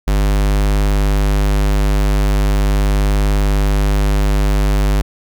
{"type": "tone", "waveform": "square", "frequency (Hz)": 50.2, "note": "G1", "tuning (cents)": 42, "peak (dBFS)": -12, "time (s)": [0.07, 5.02], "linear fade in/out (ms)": 10, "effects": []}